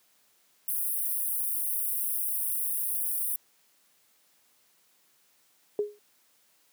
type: high-pass noise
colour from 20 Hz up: white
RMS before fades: -30 dBFS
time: 0.68-3.36 s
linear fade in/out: 2 ms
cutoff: 9200 Hz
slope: 96 dB/octave
type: tone with exponential decay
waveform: sine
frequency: 415.3 Hz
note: G#4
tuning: in tune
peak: -21 dBFS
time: 5.79-5.99 s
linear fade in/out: 1 ms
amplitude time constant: 42 ms
effects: white hiss -66 dBFS RMS until 6.72 s + high-pass 150 Hz 12 dB/octave